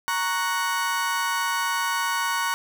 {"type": "chord", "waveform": "35% pulse", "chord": "F# major", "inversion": "first", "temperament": "equal", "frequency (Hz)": [932.3, 1108.7, 1480], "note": ["A#5", "C#6", "F#6"], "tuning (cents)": [0, 0, 0], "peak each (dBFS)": -26, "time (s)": [0.08, 2.54], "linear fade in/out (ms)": 0, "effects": []}